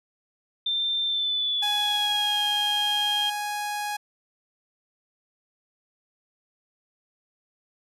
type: tone with pitch glide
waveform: sine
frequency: 3577 to 3224 Hz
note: A7 to G7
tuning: +28 to +48 cents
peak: -23 dBFS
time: 0.66-3.3 s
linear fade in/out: 5 ms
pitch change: -180 cents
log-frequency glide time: 1.04-2.44 s
type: tone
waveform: sawtooth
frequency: 830.6 Hz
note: G#5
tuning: in tune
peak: -24 dBFS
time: 1.62-3.97 s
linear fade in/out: 10 ms
effects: resampled to 32000 Hz